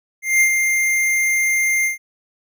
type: tone with ADSR envelope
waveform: square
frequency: 2105 Hz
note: C7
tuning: 10 cents sharp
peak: -11 dBFS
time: 0.22-1.98 s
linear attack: 190 ms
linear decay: 83 ms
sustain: -5 dB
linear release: 130 ms
effects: none